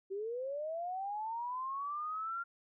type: linear sweep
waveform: sine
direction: up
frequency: 376.4 to 1396.9 Hz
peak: -36 dBFS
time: 0.1-2.44 s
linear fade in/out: 20 ms
effects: none